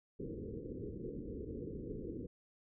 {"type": "low-pass noise", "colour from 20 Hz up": "white", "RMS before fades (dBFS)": -44, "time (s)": [0.19, 2.27], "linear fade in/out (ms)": 10, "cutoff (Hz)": 490, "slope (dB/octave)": 96, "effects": []}